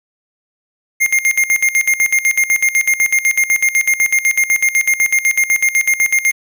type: tone with tremolo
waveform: square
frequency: 2121 Hz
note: C7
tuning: 23 cents sharp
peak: -10 dBFS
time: 1-6.32 s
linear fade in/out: 20 ms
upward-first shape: square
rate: 8 Hz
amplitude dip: 80%
effects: none